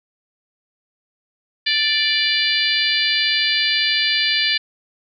harmonic tone, 587.3 Hz, D5, in tune, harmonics 3 / 4 / 5 / 6 / 7 / 8, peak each -23 / -23 / -23 / -23 / -23 / -23 dBFS, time 1.66-4.58 s, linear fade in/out 10 ms, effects none

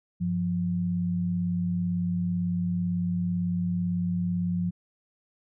sine tone pair together, 98 / 175.98 Hz, G2 / F3, 0 / +13 cents, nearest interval minor seventh, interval 1013 cents, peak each -33 / -25 dBFS, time 0.2-4.71 s, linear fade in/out 20 ms, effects none

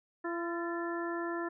harmonic tone with a mistuned harmonic, 340 Hz, F4, 46 cents flat, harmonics 1 / 2 / 3 / 4 / 5, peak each -35 / -42 / -42 / -43 / -42 dBFS, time 0.24-1.49 s, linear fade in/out 10 ms, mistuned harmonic 5, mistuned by +50 cents, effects none

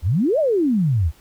sine exponential two-way sweep, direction up then down, 69.9 to 662 to 69.9 Hz, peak -15 dBFS, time 0.02-1.12 s, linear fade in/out 50 ms, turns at 0.39 s, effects pink hiss -53 dBFS RMS until 1.2 s

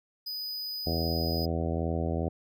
square tone, 4978 Hz, D#8, in tune, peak -34 dBFS, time 0.26-1.46 s, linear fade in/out 10 ms
harmonic tone, 82.41 Hz, E2, in tune, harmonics 1 / 2 / 3 / 4 / 5 / 6 / 7 / 8 / 9, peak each -31 / -34 / -36 / -37 / -38 / -39 / -39 / -40 / -41 dBFS, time 0.86-2.29 s, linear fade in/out 10 ms
effects none

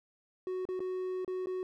triangle tone with dropouts, 370 Hz, F#4, in tune, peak -31 dBFS, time 0.47-1.63 s, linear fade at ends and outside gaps 1 ms, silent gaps 0.653-0.688 / 0.794-0.803 / 1.247-1.278 / 1.459-1.47 s, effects none

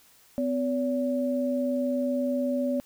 sine tone pair together, 253.9 / 570 Hz, B3 / C#5, +48 / +48 cents, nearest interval octave + major second, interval 1400 cents, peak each -26 / -28 dBFS, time 0.38-2.8 s, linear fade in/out 0 ms, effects white hiss -58 dBFS RMS until 2.85 s

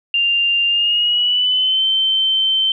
sine tone with pitch glide, 2792 to 3098 Hz, F7 to G7, -1 to -21 cents, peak -13 dBFS, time 0.14-2.72 s, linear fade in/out 2 ms, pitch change +180 cents, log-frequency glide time 0.67-1.85 s, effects none

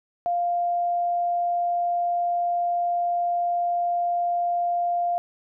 sine tone, 698.5 Hz, F5, in tune, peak -21 dBFS, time 0.26-5.18 s, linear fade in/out 0 ms, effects none

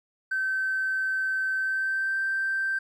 triangle tone with pitch glide, 1541 to 1565.2 Hz, G6 to G6, -30 to -3 cents, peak -21 dBFS, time 0.31-2.79 s, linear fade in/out 10 ms, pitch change +27 cents, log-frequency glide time 1.56-2.18 s, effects tanh soft clip ceiling -22 dBFS

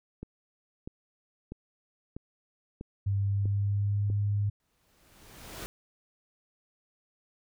click train, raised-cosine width 3 ms, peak -26 dBFS, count 7, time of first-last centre 0.23-4.101 s, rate 1.55 Hz
sine tone with pitch glide, 99.3 to 102.27 Hz, G2 to G#2, +23 to -26 cents, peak -25 dBFS, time 3.06-4.5 s, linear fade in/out 10 ms, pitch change +51 cents, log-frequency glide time 3.17-4.1 s
pink noise with exponential growth, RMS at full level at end -39 dBFS, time 4.6-5.66 s, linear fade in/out 0 ms, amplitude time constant 230 ms
effects none

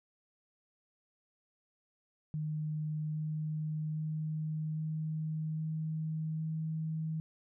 sine tone with pitch steps, 153.6 / 154.58 / 155.56 / 156.56 / 157.55 / 158.56 Hz, D#3 / D#3 / D#3 / D#3 / D#3 / D#3, -22 / -11 / 0 / +11 / +22 / +33 cents, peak -33 dBFS, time 2.34-7.2 s, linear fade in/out 0 ms, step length 810 ms, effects none

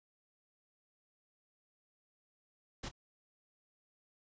pink noise with echo, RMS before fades -41 dBFS, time 2.83-2.89 s, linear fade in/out 10 ms, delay 25 ms, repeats 1, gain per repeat -14 dB, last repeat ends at 2.915 s, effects resampled to 16000 Hz

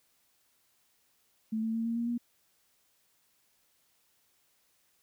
sine tone with pitch steps, 220 / 223.6 / 227.2 / 230.9 / 234.7 / 238.5 Hz, A3 / A3 / A#3 / A#3 / A#3 / A#3, 0 / +28 / -44 / -16 / +12 / +40 cents, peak -29 dBFS, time 1.52-2.18 s, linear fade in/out 10 ms, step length 110 ms, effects white hiss -71 dBFS RMS until 5.02 s

